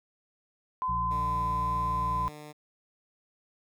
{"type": "tone with vibrato", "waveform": "sine", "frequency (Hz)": 1020, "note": "C6", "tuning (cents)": -44, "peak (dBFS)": -27, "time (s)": [0.82, 2.28], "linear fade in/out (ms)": 0, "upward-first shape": "triangle", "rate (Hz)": 1.2, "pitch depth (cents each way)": 8}
{"type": "harmonic tone", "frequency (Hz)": 57.6, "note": "A#1", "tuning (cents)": -20, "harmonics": [1, 2, 3], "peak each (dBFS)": [-35, -38, -40], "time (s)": [0.88, 2.29], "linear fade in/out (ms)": 10}
{"type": "tone", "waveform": "10% pulse", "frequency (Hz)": 150, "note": "D3", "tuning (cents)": 37, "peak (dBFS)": -35, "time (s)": [1.1, 2.53], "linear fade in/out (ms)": 20}
{"effects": []}